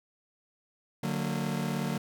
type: chord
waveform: 40% pulse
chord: D augmented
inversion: none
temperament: just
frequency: 146.83 / 183.54 / 229.4 Hz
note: D3 / F#3 / A#3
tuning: 0 / -14 / -28 cents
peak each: -33 dBFS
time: 1.03-1.98 s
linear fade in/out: 5 ms
effects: none